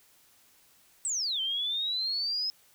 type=exponential two-way sweep; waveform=sine; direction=down then up; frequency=8230 to 3082 to 5160 Hz; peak=-28 dBFS; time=1.05-2.5 s; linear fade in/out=0 ms; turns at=1.41 s; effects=white hiss -62 dBFS RMS until 2.74 s